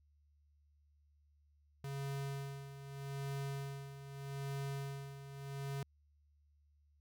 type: tone with tremolo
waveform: square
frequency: 138.59 Hz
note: C#3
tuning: in tune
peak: -39 dBFS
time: 1.84-5.83 s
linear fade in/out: 2 ms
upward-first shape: sine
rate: 0.81 Hz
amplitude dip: 70%
effects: added 73 Hz sine -68 dBFS peak until 7 s